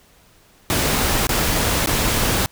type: noise with dropouts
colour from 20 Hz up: pink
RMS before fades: -19 dBFS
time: 0.7-2.46 s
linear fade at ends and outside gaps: 0 ms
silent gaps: 1.269-1.292 / 1.86-1.872 s
effects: pink hiss -53 dBFS RMS until 2.51 s